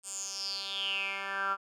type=tone with band-pass filter sweep; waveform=10% pulse; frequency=196 Hz; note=G3; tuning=in tune; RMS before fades=-35 dBFS; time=0.03-1.57 s; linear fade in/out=50 ms; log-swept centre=8400 to 1300 Hz; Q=8.1; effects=none